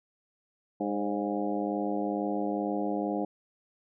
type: harmonic tone with a mistuned harmonic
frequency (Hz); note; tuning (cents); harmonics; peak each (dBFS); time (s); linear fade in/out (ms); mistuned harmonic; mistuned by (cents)
102.2; G#2; -27; 2 / 3 / 4 / 5 / 6 / 7 / 8; -34 / -32 / -37 / -36 / -41 / -36 / -40; 0.8-3.25; 5; 5; +54
effects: none